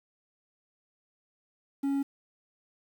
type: tone with quantisation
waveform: triangle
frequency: 277.2 Hz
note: C#4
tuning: in tune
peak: -24 dBFS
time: 1.83-2.03 s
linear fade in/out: 10 ms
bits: 9
effects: none